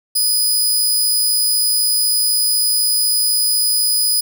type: tone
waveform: 15% pulse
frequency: 4978 Hz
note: D#8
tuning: in tune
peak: -7 dBFS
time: 0.15-4.21 s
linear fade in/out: 10 ms
effects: none